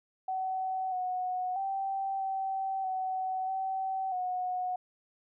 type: tone with pitch steps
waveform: sine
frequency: 755 / 734 / 778 / 771 / 753 / 765 / 731 Hz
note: F#5 / F#5 / G5 / G5 / F#5 / G5 / F#5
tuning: +35 / -14 / -13 / -29 / +30 / -42 / -21 cents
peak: -30 dBFS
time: 0.28-4.76 s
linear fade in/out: 5 ms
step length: 640 ms
effects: none

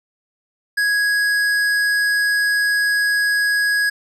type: tone with tanh clipping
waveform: triangle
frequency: 1661.2 Hz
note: G#6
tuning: in tune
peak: -17 dBFS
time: 0.77-3.9 s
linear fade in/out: 10 ms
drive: 18 dB
effects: none

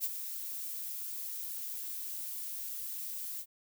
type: noise with ADSR envelope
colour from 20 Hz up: violet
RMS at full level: -31 dBFS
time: 0-3.46 s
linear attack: 47 ms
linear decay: 32 ms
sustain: -9 dB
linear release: 65 ms
effects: none

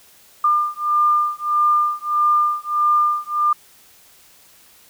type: beating tone pair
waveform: sine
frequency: 1200 / 1201.6 Hz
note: D6 / D6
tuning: +37 / +39 cents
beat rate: 1.6 Hz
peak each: -18 dBFS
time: 0.44-3.53 s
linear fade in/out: 5 ms
effects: white hiss -50 dBFS RMS until 4.89 s

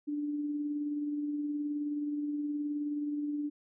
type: tone with tremolo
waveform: sine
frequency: 293.7 Hz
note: D4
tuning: in tune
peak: -30 dBFS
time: 0.07-3.5 s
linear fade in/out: 20 ms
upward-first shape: sine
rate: 19 Hz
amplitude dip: 30%
effects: none

